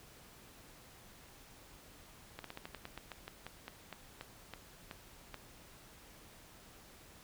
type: slowing click train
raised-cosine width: 0.3 ms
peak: -28 dBFS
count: 17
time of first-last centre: 2.39-5.343 s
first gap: 53 ms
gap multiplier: 1.15
effects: pink hiss -58 dBFS RMS until 7.23 s